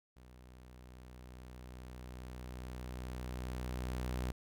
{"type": "tone with level ramp", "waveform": "sawtooth", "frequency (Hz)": 62.4, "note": "B1", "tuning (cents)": 19, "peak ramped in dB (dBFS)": [-52, -31], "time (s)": [0.16, 4.32], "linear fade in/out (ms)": 10, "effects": []}